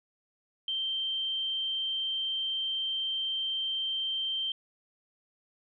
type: tone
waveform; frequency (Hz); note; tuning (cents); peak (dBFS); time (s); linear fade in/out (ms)
sine; 3136; G7; 0; -29; 0.68-4.52; 2
effects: none